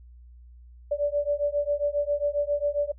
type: beating tone pair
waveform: sine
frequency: 577 / 584.4 Hz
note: D5 / D5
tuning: -31 / -9 cents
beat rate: 7.4 Hz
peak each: -26 dBFS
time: 0.91-2.92 s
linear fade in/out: 10 ms
effects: noise-tail reverb RT60 0.1 s tail -22 dB re dry + added 60 Hz sine -46 dBFS peak until 2.98 s